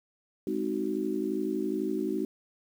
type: chord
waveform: sine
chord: Ab dominant seventh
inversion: none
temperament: just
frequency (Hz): 207.7 / 259.6 / 311.5 / 373.8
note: Ab3 / C4 / Eb4 / Gb4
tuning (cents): 0 / -13 / +2 / +18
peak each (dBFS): -35 / -35 / -32 / -32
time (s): 0.47-2.25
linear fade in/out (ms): 2
effects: 9-bit